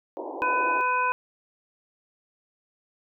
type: band-pass noise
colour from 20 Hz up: pink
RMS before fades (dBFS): -35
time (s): 0.17-0.81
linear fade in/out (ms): 0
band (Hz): 280 to 980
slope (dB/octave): 96
type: harmonic tone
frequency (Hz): 501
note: B4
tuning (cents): +25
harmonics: 1 / 2 / 3 / 5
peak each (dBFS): -34 / -23 / -29 / -30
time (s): 0.42-1.12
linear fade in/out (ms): 0
effects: none